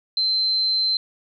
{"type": "tone", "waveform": "sine", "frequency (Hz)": 4100, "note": "C8", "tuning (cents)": -36, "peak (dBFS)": -18, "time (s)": [0.17, 0.97], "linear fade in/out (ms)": 2, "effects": []}